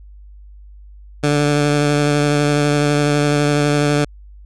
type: tone with vibrato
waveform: 15% pulse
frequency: 146.4 Hz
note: D3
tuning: 5 cents flat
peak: -7 dBFS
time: 1.23-4.05 s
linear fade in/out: 10 ms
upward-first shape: sine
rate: 12 Hz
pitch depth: 15 cents each way
effects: added 50 Hz sine -37 dBFS peak until 4.45 s + resampled to 22050 Hz